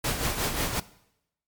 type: noise with tremolo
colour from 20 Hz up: pink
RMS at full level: -26 dBFS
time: 0.04-0.8 s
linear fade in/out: 5 ms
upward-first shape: sine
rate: 5.6 Hz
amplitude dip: 55%
effects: noise-tail reverb RT60 0.8 s tail -19 dB re dry + MP3 96 kbps